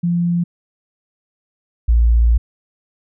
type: tone pair in turn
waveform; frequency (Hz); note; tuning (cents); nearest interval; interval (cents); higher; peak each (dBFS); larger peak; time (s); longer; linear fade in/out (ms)
sine; 172.8 / 57.67; F3 / A#1; -18 / -18; octave + perfect fifth; 1900; first; -14 / -9; second; 0.03-0.44 / 1.88-2.38; second; 10
effects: none